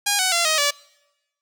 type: tone with pitch steps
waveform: 5% pulse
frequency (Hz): 815 / 747.4 / 685.3 / 628.5 / 576.3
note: G#5 / F#5 / F5 / D#5 / D5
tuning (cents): -33 / +17 / -33 / +17 / -33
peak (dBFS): -6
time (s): 0.06-0.71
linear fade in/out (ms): 10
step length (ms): 130
effects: noise-tail reverb RT60 1.0 s tail -25 dB re dry